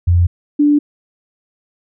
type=tone pair in turn; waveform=sine; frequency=87.31 / 293 Hz; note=F2 / D4; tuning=0 / -4 cents; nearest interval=octave + major sixth; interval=2096 cents; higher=second; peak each=-8 dBFS; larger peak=neither; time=0.07-0.27 / 0.59-0.79 s; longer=neither; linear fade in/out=10 ms; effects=none